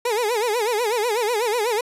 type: tone with vibrato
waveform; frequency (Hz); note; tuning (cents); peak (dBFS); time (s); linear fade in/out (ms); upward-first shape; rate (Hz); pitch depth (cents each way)
30% pulse; 452.4; A4; +48; -17; 0.05-1.81; 5; sine; 8.1; 170
effects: resampled to 32000 Hz